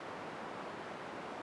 white band-pass noise, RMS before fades -45 dBFS, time 0-1.42 s, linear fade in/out 5 ms, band 170 to 1100 Hz, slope 12 dB/octave, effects resampled to 24000 Hz

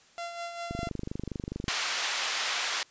sawtooth tone with tremolo, 686 Hz, F5, 31 cents flat, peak -30 dBFS, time 0.18-0.89 s, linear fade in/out 0 ms, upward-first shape sine, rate 5 Hz, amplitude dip 50%
click train, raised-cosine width 3 ms, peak -21 dBFS, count 25, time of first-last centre 0.71-1.682 s, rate 24.7 Hz
white band-pass noise, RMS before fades -31 dBFS, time 1.68-2.83 s, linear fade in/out 2 ms, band 810 to 4600 Hz, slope 12 dB/octave
effects white hiss -59 dBFS RMS until 2.9 s + resampled to 16000 Hz

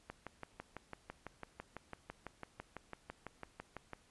click train, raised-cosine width 0.5 ms, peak -29 dBFS, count 24, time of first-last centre 0.1-3.933 s, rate 6 Hz, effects pink hiss -68 dBFS RMS until 4.1 s + resampled to 24000 Hz

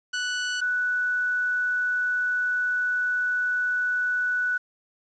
sawtooth / sine tone pair in turn, 1482 / 1482 Hz, F#6 / F#6, +2 / +2 cents, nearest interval unison, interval 0 cents, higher neither, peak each -22 dBFS, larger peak neither, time 0.13-0.61 / 0.61-4.58 s, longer second, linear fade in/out 10 ms, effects resampled to 16000 Hz + 9-bit

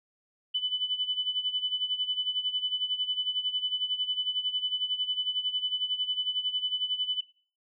sine tone with tremolo, 3000 Hz, F#7, 23 cents sharp, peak -24 dBFS, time 0.54-7.21 s, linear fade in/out 10 ms, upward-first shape sine, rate 11 Hz, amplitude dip 75%, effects noise-tail reverb RT60 0.4 s tail -18 dB re dry

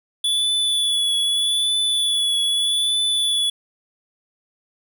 square tone with vibrato, 3438 Hz, A7, 41 cents flat, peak -18 dBFS, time 0.24-3.5 s, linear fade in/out 5 ms, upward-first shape triangle, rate 0.81 Hz, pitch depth 33 cents each way, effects none

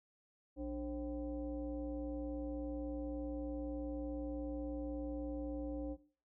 sine tone with frequency modulation, 296.1 Hz, D4, 14 cents sharp, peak -38 dBFS, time 0.56-5.97 s, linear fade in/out 50 ms, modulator 238 Hz, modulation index 1, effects noise-tail reverb RT60 0.4 s tail -17 dB re dry

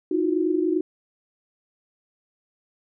sine tone cluster, 313.2 / 340.5 / 363.3 Hz, D#4 / F4 / F#4, +11 / -44 / -32 cents, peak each -23 / -28 / -23 dBFS, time 0.11-0.81 s, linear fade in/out 5 ms, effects none

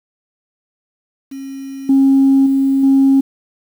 sine tone with level steps, 271 Hz, C#4, 39 cents flat, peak -25 / -6 / -10 / -6 dBFS, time 1.31-3.21 s, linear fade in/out 10 ms, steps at 1.89 / 2.46 / 2.83 s, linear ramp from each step 5 ms, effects tanh soft clip ceiling -4 dBFS + 7-bit

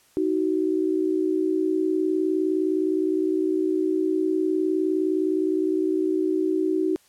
sine tone pair together, 314.8 / 374.4 Hz, D#4 / F#4, +20 / +20 cents, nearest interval minor third, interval 300 cents, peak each -23 dBFS, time 0.17-6.96 s, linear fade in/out 0 ms, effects white hiss -59 dBFS RMS until 7.08 s + low-pass 12000 Hz 12 dB/octave

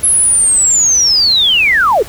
sine linear sweep, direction down, 11000 to 360 Hz, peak -7 dBFS, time 0.03-2.03 s, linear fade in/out 10 ms, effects added 60 Hz sine -37 dBFS peak until 2.08 s + pink hiss -32 dBFS RMS until 2.08 s

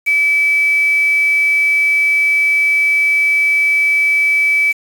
sine tone with quantisation, 2300 Hz, D7, 37 cents flat, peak -10 dBFS, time 0.06-4.73 s, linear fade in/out 20 ms, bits 5, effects none

